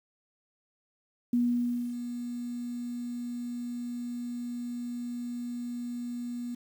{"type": "tone with ADSR envelope", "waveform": "sine", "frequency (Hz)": 241.6, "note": "B3", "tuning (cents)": -38, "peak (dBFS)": -22, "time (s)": [1.33, 6.55], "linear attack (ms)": 4, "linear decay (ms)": 600, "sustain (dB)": -11, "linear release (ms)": 7, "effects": ["9-bit"]}